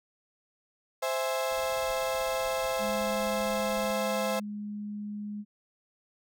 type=chord; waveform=35% pulse; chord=C augmented; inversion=none; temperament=equal; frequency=523.3 / 659.3 / 830.6 Hz; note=C5 / E5 / G#5; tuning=0 / 0 / 0 cents; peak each=-29 / -31 / -35 dBFS; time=1.02-4.4 s; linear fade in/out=10 ms
type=noise with tremolo; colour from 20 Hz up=brown; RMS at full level=-49 dBFS; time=1.51-3.91 s; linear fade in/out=0 ms; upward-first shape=sine; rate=16 Hz; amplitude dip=60%
type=tone; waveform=sine; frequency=207.7 Hz; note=G#3; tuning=in tune; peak=-34 dBFS; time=2.78-5.45 s; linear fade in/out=50 ms
effects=none